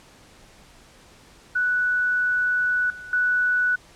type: tone with level steps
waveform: sine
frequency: 1480 Hz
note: F#6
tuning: in tune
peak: -19 / -36 / -18 dBFS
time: 1.55-3.76 s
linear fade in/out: 10 ms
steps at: 2.9 / 3.13 s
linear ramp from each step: 2 ms
effects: pink hiss -51 dBFS RMS until 3.95 s + low-pass 9000 Hz 12 dB/octave